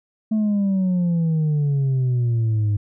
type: exponential sweep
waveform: sine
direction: down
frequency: 220 to 102 Hz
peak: -14 dBFS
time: 0.31-2.77 s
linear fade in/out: 10 ms
effects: tanh soft clip ceiling -16 dBFS